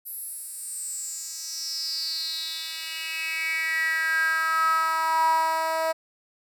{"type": "tone with high-pass filter sweep", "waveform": "10% pulse", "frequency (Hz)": 322.3, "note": "E4", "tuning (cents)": -39, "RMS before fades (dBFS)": -27, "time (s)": [0.05, 5.93], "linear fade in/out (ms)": 20, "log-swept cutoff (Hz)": [12000, 700], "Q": 7.3, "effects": []}